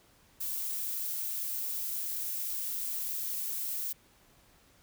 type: noise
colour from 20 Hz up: violet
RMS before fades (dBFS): -35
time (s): 0.4-3.93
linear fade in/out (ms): 10
effects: pink hiss -63 dBFS RMS until 4.82 s